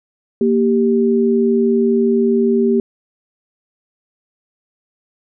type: tone pair together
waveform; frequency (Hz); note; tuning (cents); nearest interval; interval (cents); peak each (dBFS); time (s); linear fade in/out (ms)
sine; 233.1 / 392.7; A#3 / G4; 0 / +3; major sixth; 903; -14; 0.41-2.8; 2
effects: none